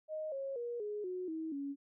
sine tone with pitch steps, 622 / 544.6 / 476.9 / 417.5 / 365.6 / 320.1 / 280.3 Hz, D#5 / C#5 / A#4 / G#4 / F#4 / D#4 / C#4, -1 / -31 / +39 / +9 / -21 / +49 / +19 cents, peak -37 dBFS, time 0.08-1.76 s, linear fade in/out 50 ms, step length 240 ms, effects none

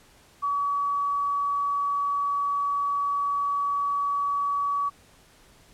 sine tone, 1137 Hz, C#6, 44 cents sharp, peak -23 dBFS, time 0.42-4.9 s, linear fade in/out 20 ms, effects pink hiss -56 dBFS RMS until 5.73 s + low-pass 12000 Hz 12 dB/octave

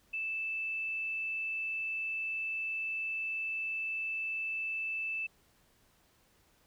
sine tone, 2637 Hz, E7, in tune, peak -33 dBFS, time 0.13-5.27 s, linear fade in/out 10 ms, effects pink hiss -68 dBFS RMS until 6.66 s

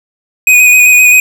square tone with vibrato, 2489 Hz, D#7, in tune, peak -3 dBFS, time 0.47-1.2 s, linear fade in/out 2 ms, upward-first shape square, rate 7.7 Hz, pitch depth 17 cents each way, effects none

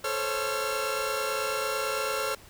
sawtooth tone cluster, 435.3 / 522 / 551 / 1366 Hz, A4 / C5 / C#5 / F6, -19 / -4 / -11 / -39 cents, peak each -30 / -32 / -29 / -28 dBFS, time 0.04-2.35 s, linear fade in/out 5 ms, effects pink hiss -52 dBFS RMS until 2.49 s

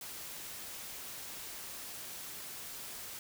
white noise, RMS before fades -45 dBFS, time 0.01-3.19 s, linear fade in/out 2 ms, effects none

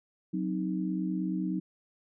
sine chord, C diminished, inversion second, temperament equal, 185 / 261.6 / 311.1 Hz, Gb3 / C4 / Eb4, 0 / 0 / 0 cents, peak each -31 / -37 / -33 dBFS, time 0.33-1.6 s, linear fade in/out 10 ms, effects none

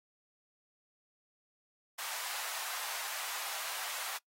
pink high-pass noise, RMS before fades -40 dBFS, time 1.98-4.18 s, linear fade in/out 10 ms, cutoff 780 Hz, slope 24 dB/octave, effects noise-tail reverb RT60 0.1 s tail -22 dB re dry + AAC 48 kbps

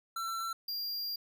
square tone pair in turn, 1346 / 4780 Hz, E6 / D8, +36 / +30 cents, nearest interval octave + minor seventh, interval 2194 cents, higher second, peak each -35 / -35 dBFS, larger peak neither, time 0.16-0.53 / 0.68-1.16 s, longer second, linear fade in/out 5 ms, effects none

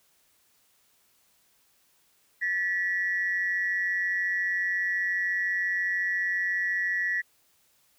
sine tone pair together, 1750.3 / 1936 Hz, A6 / B6, -10 / -35 cents, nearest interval major second, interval 175 cents, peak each -29 / -26 dBFS, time 2.41-7.22 s, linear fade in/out 20 ms, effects tanh soft clip ceiling -17 dBFS + white hiss -66 dBFS RMS until 7.98 s

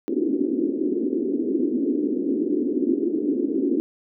pink band-pass noise, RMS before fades -23 dBFS, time 0.08-3.8 s, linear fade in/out 0 ms, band 260 to 380 Hz, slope 48 dB/octave, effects none

